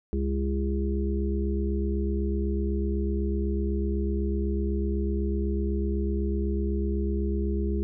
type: harmonic tone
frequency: 68 Hz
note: C#2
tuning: 33 cents flat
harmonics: 1 / 3 / 5 / 6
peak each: -26 / -31 / -33 / -34 dBFS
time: 0.13-7.83 s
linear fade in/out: 0 ms
effects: none